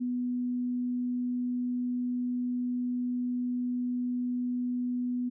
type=tone; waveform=sine; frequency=246.9 Hz; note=B3; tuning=in tune; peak=-28 dBFS; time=0-5.3 s; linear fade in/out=20 ms; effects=none